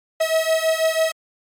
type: beating tone pair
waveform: 45% pulse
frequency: 640 / 646.1 Hz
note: D#5 / E5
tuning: +49 / -35 cents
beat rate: 6.1 Hz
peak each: -20 dBFS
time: 0.2-1.12 s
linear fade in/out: 10 ms
effects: MP3 64 kbps